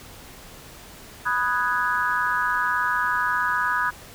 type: chord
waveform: sine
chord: G# minor seventh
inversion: first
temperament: equal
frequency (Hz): 987.8 / 1244.5 / 1480 / 1661.2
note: B5 / D#6 / F#6 / G#6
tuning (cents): 0 / 0 / 0 / 0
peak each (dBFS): -26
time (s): 1.25-3.91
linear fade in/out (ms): 20
effects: pink hiss -44 dBFS RMS until 4.14 s